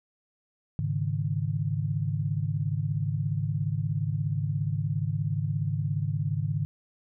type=chord; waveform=sine; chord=Ab suspended fourth; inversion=none; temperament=equal; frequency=103.83 / 138.59 / 155.56 Hz; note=Ab2 / Db3 / Eb3; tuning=0 / 0 / 0 cents; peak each=-30 dBFS; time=0.79-6.65 s; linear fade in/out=0 ms; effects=none